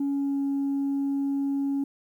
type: tone with pitch glide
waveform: sine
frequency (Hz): 280 to 277.7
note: C#4 to C#4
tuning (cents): +18 to +3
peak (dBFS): -22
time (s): 0-1.84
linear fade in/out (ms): 5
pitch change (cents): -15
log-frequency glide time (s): 0.11-0.41
effects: tanh soft clip ceiling -22 dBFS + 10-bit